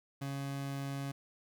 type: tone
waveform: 30% pulse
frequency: 138.59 Hz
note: C#3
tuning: in tune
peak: -34 dBFS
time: 0.21-1.12 s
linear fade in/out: 10 ms
effects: none

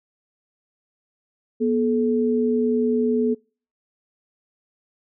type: tone pair together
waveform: sine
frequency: 241.9 / 431 Hz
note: B3 / A4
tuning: -36 / -36 cents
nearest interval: minor seventh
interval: 1000 cents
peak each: -20 / -21 dBFS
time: 1.6-3.35 s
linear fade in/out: 20 ms
effects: noise-tail reverb RT60 0.4 s tail -26 dB re dry

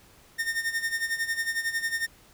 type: tone with tremolo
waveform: 45% pulse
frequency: 1825 Hz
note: A#6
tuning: 37 cents flat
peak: -24 dBFS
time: 0.38-2.07 s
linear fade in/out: 20 ms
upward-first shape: sine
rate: 11 Hz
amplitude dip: 75%
effects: pink hiss -56 dBFS RMS until 2.33 s

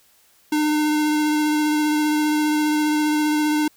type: tone with vibrato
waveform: square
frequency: 302.6 Hz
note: D#4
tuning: 48 cents flat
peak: -18 dBFS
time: 0.52-3.68 s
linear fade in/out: 5 ms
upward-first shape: sine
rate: 15 Hz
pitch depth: 12 cents each way
effects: white hiss -57 dBFS RMS until 3.76 s

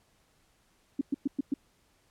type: tone bursts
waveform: sine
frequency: 277.2 Hz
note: C#4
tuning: in tune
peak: -24 dBFS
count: 5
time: 0.99-1.54 s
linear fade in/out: 5 ms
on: 22 ms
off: 110 ms
effects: pink hiss -68 dBFS RMS until 2.1 s + low-pass 12000 Hz 12 dB/octave

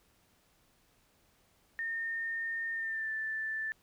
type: tone with pitch glide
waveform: sine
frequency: 1825 to 1762.8 Hz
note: A#6 to A6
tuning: -37 to +3 cents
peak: -33 dBFS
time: 1.79-3.72 s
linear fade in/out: 0 ms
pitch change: -60 cents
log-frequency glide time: 2.73-3.11 s
effects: pink hiss -69 dBFS RMS until 3.82 s

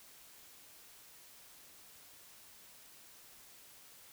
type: silence
effects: white hiss -58 dBFS RMS until 4.12 s

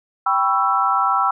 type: chord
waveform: sine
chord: C# half-diminished seventh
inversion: second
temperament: equal with one note detuned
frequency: 784 / 987.8 / 1108.7 / 1326.9 Hz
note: G5 / B5 / C#6 / E6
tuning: 0 / 0 / 0 / +11 cents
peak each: -21 / -22 / -23 / -18 dBFS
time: 0.26-1.31 s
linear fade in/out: 5 ms
effects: none

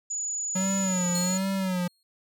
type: tone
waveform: sine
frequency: 6910 Hz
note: A8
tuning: 32 cents flat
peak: -28 dBFS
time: 0.1-1.38 s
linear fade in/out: 10 ms
type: tone with vibrato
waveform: square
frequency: 185 Hz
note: F#3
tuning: in tune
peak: -26 dBFS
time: 0.55-1.88 s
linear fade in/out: 10 ms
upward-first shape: sine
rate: 1.3 Hz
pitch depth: 84 cents each way
type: tone with exponential decay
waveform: sawtooth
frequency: 4262 Hz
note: C8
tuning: 31 cents sharp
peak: -28 dBFS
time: 1.15-2.03 s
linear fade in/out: 1 ms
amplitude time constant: 190 ms
effects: none

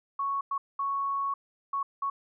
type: tone bursts at uneven times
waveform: sine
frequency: 1108.7 Hz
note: C#6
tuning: in tune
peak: -27 dBFS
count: 5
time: 0.19-0.41 / 0.51-0.58 / 0.79-1.34 / 1.73-1.83 / 2.02-2.1 s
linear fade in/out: 5 ms
effects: none

